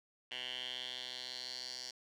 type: tone with band-pass filter sweep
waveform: 10% pulse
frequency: 125.9 Hz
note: B2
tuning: 34 cents sharp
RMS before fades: -44 dBFS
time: 0.31-1.91 s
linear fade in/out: 5 ms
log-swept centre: 2800 to 5000 Hz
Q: 5.2
effects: none